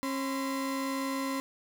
35% pulse tone pair together, 270.6 / 1021.6 Hz, C#4 / C6, -42 / -42 cents, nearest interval octave + major seventh, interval 2300 cents, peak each -30 / -35 dBFS, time 0.03-1.4 s, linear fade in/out 0 ms, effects none

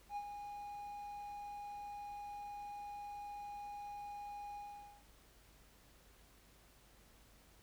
triangle tone with ADSR envelope, 820 Hz, G#5, 22 cents flat, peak -36 dBFS, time 0.09-5.04 s, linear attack 76 ms, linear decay 53 ms, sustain -7 dB, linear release 480 ms, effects added 50 Hz sine -67 dBFS peak until 7.62 s + pink hiss -66 dBFS RMS until 7.62 s

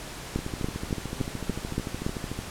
two click trains, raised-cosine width 3 ms, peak -13 / -19 dBFS, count 7 / 28, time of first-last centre 0.36-2.065 / 0.39-2.39 s, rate 3.52 / 13.5 Hz, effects pink hiss -39 dBFS RMS until 2.5 s + low-pass 11000 Hz 12 dB/octave

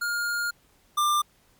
square tone pair in turn, 1416 / 1190.7 Hz, F6 / D6, +23 / +23 cents, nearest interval minor third, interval 300 cents, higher first, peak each -26 / -21 dBFS, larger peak second, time 0.01-0.51 / 0.97-1.22 s, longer first, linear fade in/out 10 ms, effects pink hiss -62 dBFS RMS until 1.59 s + MP3 96 kbps

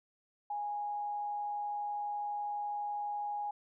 sine tone with amplitude modulation, 826 Hz, G#5, 10 cents flat, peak -33 dBFS, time 0.5-3.51 s, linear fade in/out 5 ms, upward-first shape sine, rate 132 Hz, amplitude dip 25%, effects none

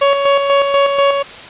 30% pulse tone with tremolo, 559 Hz, C#5, 14 cents sharp, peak -6 dBFS, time 0.01-1.23 s, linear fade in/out 10 ms, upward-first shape square, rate 4.1 Hz, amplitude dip 45%, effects white hiss -32 dBFS RMS until 1.49 s + resampled to 8000 Hz

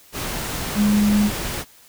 sine tone in noise, 207.7 Hz, G#3, in tune, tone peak -14 dBFS, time 0.75-1.31 s, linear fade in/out 50 ms, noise pink, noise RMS -27 dBFS, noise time 0.12-1.65 s, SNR +10 dB, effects white hiss -50 dBFS RMS until 1.88 s

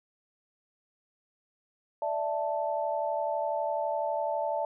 sine chord, D suspended second, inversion none, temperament equal, 587.3 / 659.3 / 880 Hz, D5 / E5 / A5, 0 / 0 / 0 cents, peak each -32 dBFS, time 2.02-4.65 s, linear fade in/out 2 ms, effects none

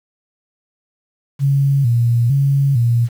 sine tone with vibrato, 128.2 Hz, C3, 35 cents flat, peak -11 dBFS, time 1.39-3.09 s, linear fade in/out 50 ms, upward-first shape square, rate 1.1 Hz, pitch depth 140 cents each way, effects 7-bit

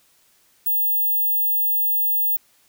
sine tone, 15750 Hz, B9, 6 cents flat, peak -17 dBFS, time 0.66-2.37 s, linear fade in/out 10 ms, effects white hiss -59 dBFS RMS until 2.68 s

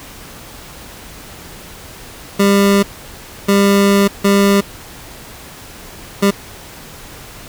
25% pulse tone bursts at uneven times, 199.6 Hz, G3, 32 cents sharp, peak -5 dBFS, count 4, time 2.39-2.83 / 3.48-4.08 / 4.24-4.61 / 6.22-6.31 s, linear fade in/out 10 ms, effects pink hiss -35 dBFS RMS until 7.48 s

